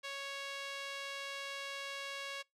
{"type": "tone with band-pass filter", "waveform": "sawtooth", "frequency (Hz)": 554.4, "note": "C#5", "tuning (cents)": 0, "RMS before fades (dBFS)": -43, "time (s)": [0.03, 2.43], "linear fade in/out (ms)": 20, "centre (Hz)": 3000, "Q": 1, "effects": ["noise-tail reverb RT60 0.2 s tail -26 dB re dry"]}